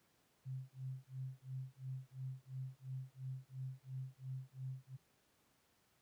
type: tone with tremolo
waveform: sine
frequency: 131 Hz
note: C3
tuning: 2 cents sharp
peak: -40 dBFS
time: 0.45-4.97 s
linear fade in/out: 20 ms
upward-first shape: sine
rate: 2.9 Hz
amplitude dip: 100%
effects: pink hiss -75 dBFS RMS until 6.01 s + high-pass 80 Hz 12 dB/octave